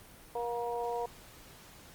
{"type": "harmonic tone", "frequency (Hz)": 237.4, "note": "A#3", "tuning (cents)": 32, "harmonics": [2, 3, 4], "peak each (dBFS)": [-35, -37, -38], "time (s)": [0.35, 1.06], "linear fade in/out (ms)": 5, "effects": ["pink hiss -54 dBFS RMS until 1.94 s", "Opus 32 kbps"]}